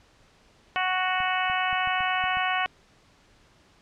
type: harmonic tone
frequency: 370 Hz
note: F#4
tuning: in tune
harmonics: 2 / 3 / 4 / 5 / 6 / 7 / 8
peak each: -28 / -30 / -31 / -32 / -33 / -33 / -34 dBFS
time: 0.76-2.66 s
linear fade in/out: 0 ms
type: clicks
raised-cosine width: 5 ms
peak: -31 dBFS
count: 7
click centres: 1.204 / 1.499 / 1.729 / 1.874 / 2.006 / 2.24 / 2.371 s
effects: pink hiss -59 dBFS RMS until 3.81 s + low-pass 6000 Hz 12 dB/octave